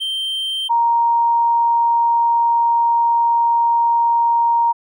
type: tone pair in turn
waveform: triangle / sine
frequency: 3136 / 934.7 Hz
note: G7 / A#5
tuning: 0 / +4 cents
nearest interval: octave + major sixth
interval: 2096 cents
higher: first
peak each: -18 / -12 dBFS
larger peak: second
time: 0-0.69 / 0.69-4.73 s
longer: second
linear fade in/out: 20 ms
effects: none